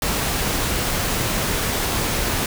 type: noise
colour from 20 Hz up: pink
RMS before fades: -22 dBFS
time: 0.02-2.46 s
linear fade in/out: 2 ms
effects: none